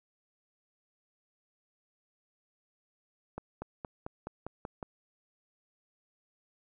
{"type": "accelerating click train", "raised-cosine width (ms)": 1, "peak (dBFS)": -24, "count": 8, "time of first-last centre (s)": [3.38, 4.828], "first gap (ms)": 240, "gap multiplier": 0.95, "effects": []}